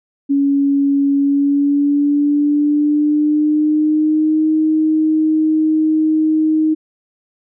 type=tone with pitch glide; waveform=sine; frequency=280 to 312.5 Hz; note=C#4 to D#4; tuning=+18 to +8 cents; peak=-11 dBFS; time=0.29-6.75 s; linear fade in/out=20 ms; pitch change=+190 cents; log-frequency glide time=1.17-4.48 s; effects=none